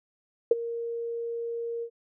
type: tone with ADSR envelope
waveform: sine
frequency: 466.2 Hz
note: A#4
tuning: in tune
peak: -13 dBFS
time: 0.51-1.9 s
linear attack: 4 ms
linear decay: 22 ms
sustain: -17 dB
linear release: 75 ms
effects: none